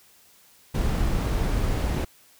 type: noise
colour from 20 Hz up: brown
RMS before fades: -24 dBFS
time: 0.74-2.05 s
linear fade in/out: 10 ms
effects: white hiss -56 dBFS RMS until 2.39 s